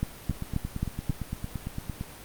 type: two click trains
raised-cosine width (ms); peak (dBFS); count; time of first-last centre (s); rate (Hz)
5; -19 / -14; 16 / 5; 0.31-2.011 / 0.03-1.097; 8.82 / 3.75
effects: pink hiss -45 dBFS RMS until 2.24 s + Opus 32 kbps